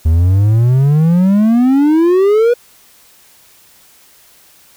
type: exponential sweep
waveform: triangle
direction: up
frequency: 77.2 to 490 Hz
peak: -5 dBFS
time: 0.05-2.54 s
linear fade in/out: 10 ms
effects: white hiss -46 dBFS RMS until 4.76 s